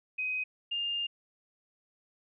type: tone pair in turn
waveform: sine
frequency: 2515 / 2811 Hz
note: D#7 / F7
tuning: +18 / +11 cents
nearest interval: major second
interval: 193 cents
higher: second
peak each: -30 / -30 dBFS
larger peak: neither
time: 0.18-0.44 / 0.71-1.07 s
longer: second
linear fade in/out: 10 ms
effects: none